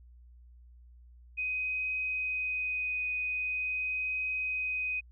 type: tone with vibrato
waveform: sine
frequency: 2506 Hz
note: D#7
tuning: 12 cents sharp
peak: -30 dBFS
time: 1.37-5.01 s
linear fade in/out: 20 ms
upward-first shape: triangle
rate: 0.43 Hz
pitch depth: 9 cents each way
effects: added 60 Hz sine -52 dBFS peak until 5.11 s